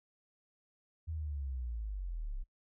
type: linear sweep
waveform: sine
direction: down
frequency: 82.41 to 30.5 Hz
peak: -36 dBFS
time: 1.07-2.44 s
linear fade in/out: 20 ms
effects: noise-tail reverb RT60 0.1 s tail -22 dB re dry